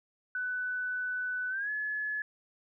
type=tone with pitch glide; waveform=sine; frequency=1496 to 1708.6 Hz; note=F#6 to G#6; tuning=+19 to +49 cents; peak=-31 dBFS; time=0.35-2.22 s; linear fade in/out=2 ms; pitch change=+230 cents; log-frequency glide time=1.49-1.7 s; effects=none